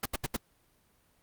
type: noise bursts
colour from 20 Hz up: pink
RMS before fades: -31 dBFS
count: 4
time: 0.03-0.366 s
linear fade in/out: 5 ms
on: 27 ms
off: 76 ms
effects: pink hiss -68 dBFS RMS until 1.22 s + Opus 32 kbps